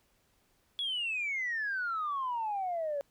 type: exponential sweep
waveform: sine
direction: down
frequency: 3408 to 555 Hz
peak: -30 dBFS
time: 0.79-3.01 s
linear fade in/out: 0 ms
effects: tanh soft clip ceiling -27 dBFS + pink hiss -71 dBFS RMS until 3.1 s